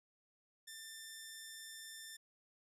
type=tone; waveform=10% pulse; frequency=1784 Hz; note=A6; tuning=23 cents sharp; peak=-40 dBFS; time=0.67-2.17 s; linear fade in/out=10 ms; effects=resampled to 32000 Hz